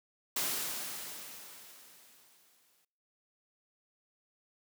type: noise with exponential decay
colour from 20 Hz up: white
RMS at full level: -32 dBFS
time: 0.36-2.85 s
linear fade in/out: 5 ms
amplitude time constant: 540 ms
effects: noise-tail reverb RT60 0.9 s tail -26 dB re dry + high-pass 150 Hz 12 dB/octave